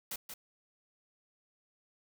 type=noise with echo; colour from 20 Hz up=white; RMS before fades=-39 dBFS; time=0.11-0.16 s; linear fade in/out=5 ms; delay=180 ms; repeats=1; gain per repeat=-6 dB; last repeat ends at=0.34 s; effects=none